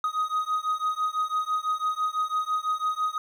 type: beating tone pair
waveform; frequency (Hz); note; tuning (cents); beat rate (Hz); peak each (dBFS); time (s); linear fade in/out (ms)
triangle; 1249 / 1255; D#6 / D#6; +6 / +15; 6; -26; 0.04-3.18; 2
effects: 10-bit